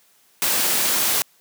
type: noise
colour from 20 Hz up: white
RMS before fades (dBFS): -20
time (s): 0.42-1.22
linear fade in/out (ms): 0
effects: white hiss -58 dBFS RMS until 1.4 s + high-pass 150 Hz 12 dB/octave